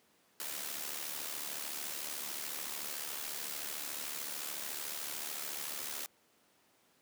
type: noise with amplitude modulation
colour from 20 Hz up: white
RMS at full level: -38 dBFS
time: 0.4-6.06 s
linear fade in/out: 0 ms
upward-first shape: sine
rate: 73.7 Hz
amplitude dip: 60%
effects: pink hiss -69 dBFS RMS until 7.01 s + high-pass 200 Hz 12 dB/octave